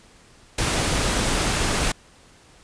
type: noise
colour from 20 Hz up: pink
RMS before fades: -22 dBFS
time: 0.58-1.92 s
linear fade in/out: 5 ms
effects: pink hiss -52 dBFS RMS until 2.63 s + resampled to 22050 Hz